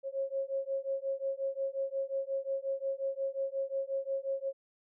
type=beating tone pair; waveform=sine; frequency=540 / 545.6 Hz; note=C#5 / C#5; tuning=-45 / -28 cents; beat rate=5.6 Hz; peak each=-35 / -35 dBFS; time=0.03-4.53 s; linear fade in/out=50 ms; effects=none